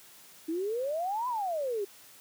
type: exponential two-way sweep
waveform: sine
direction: up then down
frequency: 311.1 to 1023 to 383.7 Hz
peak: -29 dBFS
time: 0.48-1.85 s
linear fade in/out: 10 ms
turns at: 1.28 s
effects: white hiss -54 dBFS RMS until 2.2 s + high-pass 100 Hz 12 dB/octave